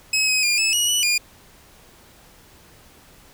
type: tone with pitch steps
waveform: 20% pulse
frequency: 2562 / 2533 / 2410 / 2603 / 2907 / 2956 / 2419 Hz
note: E7 / D#7 / D7 / E7 / F#7 / F#7 / D#7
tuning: -50 / +30 / +44 / -22 / -31 / -2 / -49 cents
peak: -12 dBFS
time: 0.13-1.18 s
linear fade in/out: 5 ms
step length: 150 ms
effects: pink hiss -50 dBFS RMS until 3.33 s